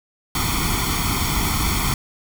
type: noise with comb filter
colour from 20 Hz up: pink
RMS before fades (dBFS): -21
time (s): 0.35-1.94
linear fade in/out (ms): 2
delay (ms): 0.9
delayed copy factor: +0.95
effects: none